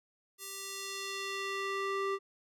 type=tone with band-pass filter sweep; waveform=square; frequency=392 Hz; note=G4; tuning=in tune; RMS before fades=-37 dBFS; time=0.38-2.19 s; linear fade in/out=50 ms; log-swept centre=11000 to 930 Hz; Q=0.8; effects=none